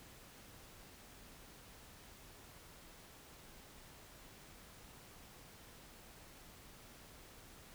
silence, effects pink hiss -58 dBFS RMS until 7.74 s

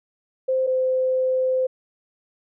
sine tone pair in turn, 521 / 516.2 Hz, C5 / C5, -7 / -23 cents, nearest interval unison, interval 16 cents, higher first, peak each -18 dBFS, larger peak neither, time 0.48-0.67 / 0.67-1.67 s, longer second, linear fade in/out 10 ms, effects none

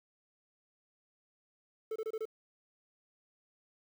triangle tone bursts, 440 Hz, A4, in tune, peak -32 dBFS, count 5, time 1.91-2.254 s, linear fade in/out 5 ms, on 48 ms, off 26 ms, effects 10-bit

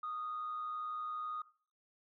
sine tone with amplitude modulation, 1239 Hz, D#6, 8 cents flat, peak -35 dBFS, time 0.03-1.42 s, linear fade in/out 5 ms, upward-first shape sine, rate 120 Hz, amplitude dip 45%, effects noise-tail reverb RT60 0.4 s tail -17 dB re dry + tanh soft clip ceiling -33 dBFS

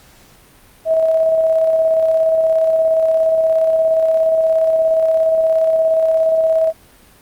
sine tone with tremolo, 645 Hz, E5, 38 cents flat, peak -10 dBFS, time 0.85-6.73 s, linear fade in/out 50 ms, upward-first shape square, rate 17 Hz, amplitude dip 25%, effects pink hiss -47 dBFS RMS until 7.21 s + Opus 48 kbps

